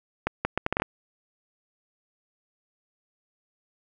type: accelerating click train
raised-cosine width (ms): 0.5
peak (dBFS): -9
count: 8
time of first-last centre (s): 0.27-0.821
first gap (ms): 180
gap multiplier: 0.7
effects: none